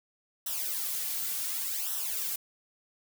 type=noise with flanger; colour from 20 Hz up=blue; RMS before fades=-33 dBFS; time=0.46-2.36 s; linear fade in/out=5 ms; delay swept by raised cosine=0.43 to 3.33 ms; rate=0.68 Hz; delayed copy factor=-0.75; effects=none